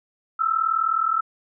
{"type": "tone pair together", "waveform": "sine", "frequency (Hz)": [1298.4, 1338], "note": ["E6", "E6"], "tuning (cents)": [-27, 25], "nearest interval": "minor second", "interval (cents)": 52, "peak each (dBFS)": -22, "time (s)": [0.39, 1.21], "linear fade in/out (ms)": 10, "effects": []}